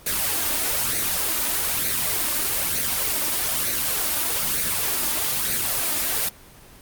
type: noise with flanger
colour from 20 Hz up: white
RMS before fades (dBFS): -23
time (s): 0.06-6.29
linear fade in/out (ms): 5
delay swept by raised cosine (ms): 0.47 to 3.37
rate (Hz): 1.1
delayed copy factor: +0.6
effects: pink hiss -47 dBFS RMS until 6.81 s + Opus 24 kbps